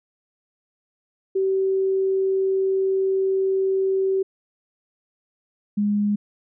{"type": "tone pair in turn", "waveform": "sine", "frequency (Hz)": [383.8, 206.3], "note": ["G4", "G#3"], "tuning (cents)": [-37, -11], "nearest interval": "major seventh", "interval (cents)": 1074, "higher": "first", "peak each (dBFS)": -18, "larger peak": "neither", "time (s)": [[1.35, 4.23], [5.77, 6.16]], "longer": "first", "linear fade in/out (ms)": 10, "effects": []}